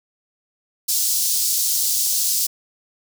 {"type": "high-pass noise", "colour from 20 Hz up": "pink", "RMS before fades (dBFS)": -20, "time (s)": [0.88, 2.47], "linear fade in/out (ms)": 10, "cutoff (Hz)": 4900, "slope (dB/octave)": 24, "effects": []}